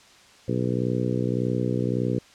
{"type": "harmonic tone", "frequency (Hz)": 61.74, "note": "B1", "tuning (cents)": 0, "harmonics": [2, 3, 4, 5, 6, 7, 8], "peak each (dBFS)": [-27, -29, -30, -31, -32, -32, -33], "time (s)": [0.48, 2.19], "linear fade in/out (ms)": 5, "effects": ["white hiss -52 dBFS RMS until 2.34 s", "low-pass 6000 Hz 12 dB/octave"]}